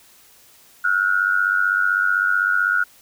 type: tone with amplitude modulation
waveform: sine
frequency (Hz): 1441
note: F#6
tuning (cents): -46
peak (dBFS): -12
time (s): 0.84-2.84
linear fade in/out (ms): 10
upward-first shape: sine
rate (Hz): 95.8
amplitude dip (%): 85
effects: white hiss -51 dBFS RMS until 3.01 s